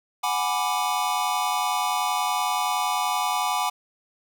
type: chord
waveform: square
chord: G# half-diminished seventh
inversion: third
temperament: equal with one note detuned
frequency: 740 / 830.6 / 987.8 / 1179.4 Hz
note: F#5 / G#5 / B5 / D6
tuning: 0 / 0 / 0 / +7 cents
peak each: -29 dBFS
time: 0.23-3.7 s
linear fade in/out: 10 ms
effects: none